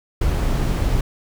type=noise; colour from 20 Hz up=brown; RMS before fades=-19 dBFS; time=0.21-1.01 s; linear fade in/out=5 ms; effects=none